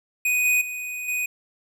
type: tone with level steps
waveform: square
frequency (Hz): 2489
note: D#7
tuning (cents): 0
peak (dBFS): -20 / -18 / -30 / -24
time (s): 0.25-1.26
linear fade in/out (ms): 5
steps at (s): 0.45 / 0.61 / 1.08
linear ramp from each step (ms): 5
effects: none